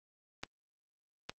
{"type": "clicks", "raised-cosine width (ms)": 0.2, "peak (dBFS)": -20, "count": 2, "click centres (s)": [0.435, 1.295], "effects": ["high-pass 60 Hz 12 dB/octave", "Opus 24 kbps"]}